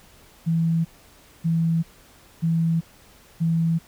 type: tone bursts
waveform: sine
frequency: 164.81 Hz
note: E3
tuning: in tune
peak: -18 dBFS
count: 4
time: 0.46-3.79 s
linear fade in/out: 20 ms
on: 390 ms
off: 590 ms
effects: pink hiss -52 dBFS RMS until 3.87 s